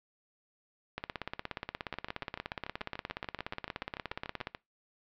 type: two click trains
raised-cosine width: 0.3 ms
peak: -23 / -19 dBFS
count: 19 / 60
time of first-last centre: 1.94-4.549 / 0.98-4.471 s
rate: 6.9 / 16.9 Hz
effects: noise-tail reverb RT60 0.2 s tail -21 dB re dry + low-pass 4000 Hz 12 dB/octave